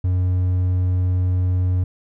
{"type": "tone", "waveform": "triangle", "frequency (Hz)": 91.1, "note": "F#2", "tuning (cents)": -26, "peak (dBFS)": -14, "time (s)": [0.04, 1.84], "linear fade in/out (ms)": 5, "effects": []}